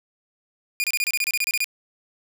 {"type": "tone bursts", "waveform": "sawtooth", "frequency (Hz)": 2429, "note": "D#7", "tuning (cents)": -42, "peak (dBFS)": -17, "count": 13, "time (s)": [0.8, 1.643], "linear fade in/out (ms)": 0, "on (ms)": 39, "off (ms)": 28, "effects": []}